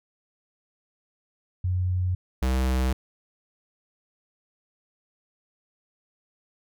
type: tone pair in turn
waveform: sine / square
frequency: 91.1 / 64.42 Hz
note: F#2 / C2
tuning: -26 / -26 cents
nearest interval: tritone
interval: 600 cents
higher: first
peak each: -22 dBFS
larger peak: neither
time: 1.64-2.15 / 2.42-2.93 s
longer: neither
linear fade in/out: 5 ms
effects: none